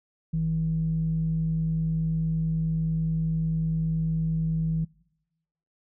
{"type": "tone pair together", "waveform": "sine", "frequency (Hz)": [50.52, 160.8], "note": ["G#1", "E3"], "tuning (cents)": [-47, -43], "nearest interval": "octave + minor sixth", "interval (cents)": 2004, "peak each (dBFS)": [-33, -23], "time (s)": [0.33, 4.85], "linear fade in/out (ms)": 10, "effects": ["noise-tail reverb RT60 1.0 s tail -25 dB re dry", "tanh soft clip ceiling -17 dBFS"]}